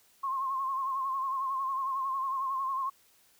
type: tone with vibrato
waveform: sine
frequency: 1070 Hz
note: C6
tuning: 38 cents sharp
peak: -29 dBFS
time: 0.23-2.9 s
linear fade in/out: 10 ms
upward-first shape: sine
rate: 11 Hz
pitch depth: 54 cents each way
effects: white hiss -64 dBFS RMS until 3.39 s